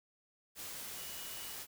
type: tone in noise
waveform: sine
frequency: 2930 Hz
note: F#7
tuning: 18 cents flat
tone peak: -53 dBFS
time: 0.95-1.56 s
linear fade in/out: 50 ms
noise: white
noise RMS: -45 dBFS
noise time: 0.55-1.67 s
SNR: -11 dB
effects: none